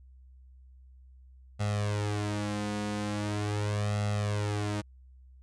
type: tone with flanger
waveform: sawtooth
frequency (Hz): 104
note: G#2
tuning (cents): +3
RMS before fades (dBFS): -31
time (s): 1.59-4.82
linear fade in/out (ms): 20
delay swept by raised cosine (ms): 1.5 to 4.1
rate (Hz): 0.41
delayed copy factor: +0.95
effects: added 64 Hz sine -51 dBFS peak until 5.42 s + resampled to 22050 Hz